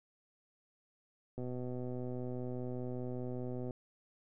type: click train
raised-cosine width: 2 ms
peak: -29 dBFS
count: 292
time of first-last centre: 1.38-3.708 s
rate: 125 Hz
effects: none